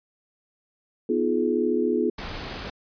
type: chord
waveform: sine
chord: F half-diminished seventh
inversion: second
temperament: equal with one note detuned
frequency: 246.9 / 311.1 / 349.2 / 424 Hz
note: Cb4 / Eb4 / F4 / Ab4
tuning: 0 / 0 / 0 / +36 cents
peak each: -26 / -29 / -25 / -25 dBFS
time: 1.09-2.1 s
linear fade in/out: 5 ms
type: noise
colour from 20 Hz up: pink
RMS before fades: -34 dBFS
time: 2.18-2.7 s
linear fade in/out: 5 ms
effects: resampled to 11025 Hz